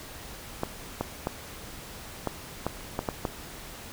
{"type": "clicks", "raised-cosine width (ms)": 1, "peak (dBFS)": -13, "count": 8, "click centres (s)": [0.634, 1.01, 1.271, 2.273, 2.666, 2.991, 3.088, 3.252], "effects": ["pink hiss -43 dBFS RMS until 3.92 s"]}